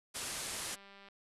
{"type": "low-pass noise", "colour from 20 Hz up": "white", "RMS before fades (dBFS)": -41, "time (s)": [0.14, 0.76], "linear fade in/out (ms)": 20, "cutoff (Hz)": 11000, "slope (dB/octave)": 48}
{"type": "click train", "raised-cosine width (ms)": 0.3, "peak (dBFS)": -40, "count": 115, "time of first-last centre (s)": [0.51, 1.086], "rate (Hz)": 198}
{"effects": ["resampled to 32000 Hz"]}